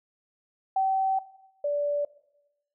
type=tone pair in turn; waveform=sine; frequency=768 / 580.9 Hz; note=G5 / D5; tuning=-36 / -19 cents; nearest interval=perfect fourth; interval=483 cents; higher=first; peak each=-21 / -24 dBFS; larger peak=first; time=0.76-1.19 / 1.64-2.05 s; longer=first; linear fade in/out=5 ms; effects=noise-tail reverb RT60 0.9 s tail -18 dB re dry